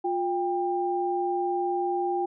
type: tone pair together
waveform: sine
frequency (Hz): 354.1 / 794.9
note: F4 / G5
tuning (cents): +24 / +24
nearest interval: octave + major second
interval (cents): 1400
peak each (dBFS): -27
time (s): 0.04-2.26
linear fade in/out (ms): 10
effects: none